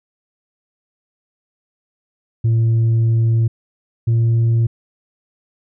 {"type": "tone pair in turn", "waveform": "sine", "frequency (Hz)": [114, 115.26], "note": ["A#2", "A#2"], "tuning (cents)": [-38, -19], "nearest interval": "unison", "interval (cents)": 19, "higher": "second", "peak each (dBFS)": -9, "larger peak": "neither", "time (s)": [[2.44, 3.48], [4.07, 4.67]], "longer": "first", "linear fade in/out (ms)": 10, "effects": ["tanh soft clip ceiling -11 dBFS"]}